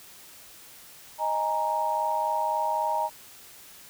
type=chord; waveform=sine; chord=D# suspended fourth; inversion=none; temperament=just; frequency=622.3 / 829.7 / 933.4 Hz; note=D#5 / G#5 / A#5; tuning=0 / -2 / +2 cents; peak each=-31 / -30 / -26 dBFS; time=1.18-3.1 s; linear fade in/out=50 ms; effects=white hiss -49 dBFS RMS until 3.89 s